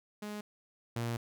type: tone pair in turn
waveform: sawtooth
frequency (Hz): 209 / 117.3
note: G#3 / A#2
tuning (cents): +11 / +11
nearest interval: minor seventh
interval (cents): 1000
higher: first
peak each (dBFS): -35 / -29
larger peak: second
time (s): 0.22-0.41 / 0.96-1.17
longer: second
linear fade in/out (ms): 5
effects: none